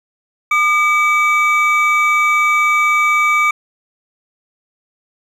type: tone pair together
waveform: triangle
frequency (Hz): 1212 / 2288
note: D#6 / D7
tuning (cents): -46 / -46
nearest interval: major seventh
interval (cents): 1100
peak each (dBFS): -12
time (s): 0.51-3.51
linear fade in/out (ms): 5
effects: resampled to 32000 Hz